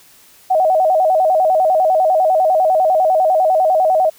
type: tone with vibrato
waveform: sine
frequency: 687 Hz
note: F5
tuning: 29 cents flat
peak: -10 dBFS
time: 0.5-4.1 s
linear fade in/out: 10 ms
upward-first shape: square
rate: 10 Hz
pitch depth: 150 cents each way
effects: white hiss -47 dBFS RMS until 4.18 s